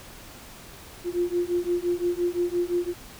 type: beating tone pair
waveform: sine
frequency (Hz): 348.2 / 354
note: F4 / F4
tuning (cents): -5 / +23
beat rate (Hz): 5.8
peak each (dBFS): -26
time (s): 1.04-2.94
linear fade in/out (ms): 50
effects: pink hiss -45 dBFS RMS until 3.19 s